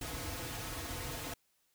pink noise with comb filter, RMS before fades -41 dBFS, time 0.01-1.34 s, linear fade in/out 5 ms, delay 5.1 ms, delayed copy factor -1, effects white hiss -75 dBFS RMS until 1.74 s

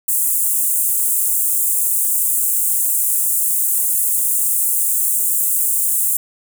pink high-pass noise, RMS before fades -17 dBFS, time 0.08-6.17 s, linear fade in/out 5 ms, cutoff 7900 Hz, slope 48 dB/octave, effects none

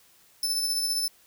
sawtooth tone with tremolo, 5274 Hz, E8, in tune, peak -21 dBFS, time 0.43-1.08 s, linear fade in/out 2 ms, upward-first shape sine, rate 15 Hz, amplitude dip 35%, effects white hiss -59 dBFS RMS until 1.26 s

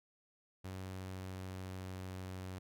sawtooth tone with pitch glide, 94 to 93.14 Hz, F#2 to F#2, +28 to +12 cents, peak -39 dBFS, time 0.64-2.59 s, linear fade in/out 10 ms, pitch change -16 cents, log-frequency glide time 0.87-2.02 s, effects none

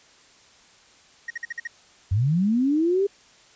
triangle tone bursts, 1878 Hz, A#6, 12 cents sharp, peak -26 dBFS, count 6, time 1.28-1.674 s, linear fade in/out 5 ms, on 24 ms, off 50 ms
sine linear sweep, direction up, 87.2 to 407.5 Hz, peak -18 dBFS, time 2.11-3.07 s, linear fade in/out 10 ms
effects white hiss -54 dBFS RMS until 3.55 s + resampled to 16000 Hz

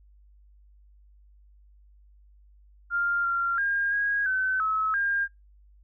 sine tone with pitch steps, 1398 / 1381 / 1614 / 1642 / 1524 / 1292 / 1608 Hz, F6 / F6 / G#6 / G#6 / G6 / E6 / G6, +1 / -20 / -50 / -20 / -49 / -35 / +44 cents, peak -23 dBFS, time 2.9-5.28 s, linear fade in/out 50 ms, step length 340 ms, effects noise-tail reverb RT60 0.2 s tail -26 dB re dry + added 50 Hz sine -53 dBFS peak until 5.83 s

